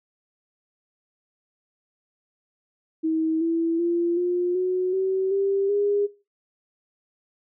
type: tone with pitch steps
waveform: sine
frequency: 319.8 / 331.1 / 342.8 / 354.8 / 367.4 / 380.3 / 393.7 / 407.6 Hz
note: D#4 / E4 / F4 / F4 / F#4 / F#4 / G4 / G#4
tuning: +48 / +8 / -32 / +27 / -12 / +48 / +8 / -32 cents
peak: -20 dBFS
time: 3.03-6.07 s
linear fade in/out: 20 ms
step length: 380 ms
effects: noise-tail reverb RT60 0.3 s tail -19 dB re dry